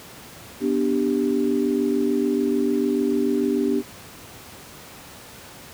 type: chord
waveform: sine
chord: G major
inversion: first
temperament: equal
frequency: 246.9 / 293.7 / 392 Hz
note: B3 / D4 / G4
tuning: 0 / 0 / 0 cents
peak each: -23 dBFS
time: 0.6-3.83 s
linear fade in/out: 50 ms
effects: pink hiss -42 dBFS RMS until 5.73 s + high-pass 80 Hz 12 dB/octave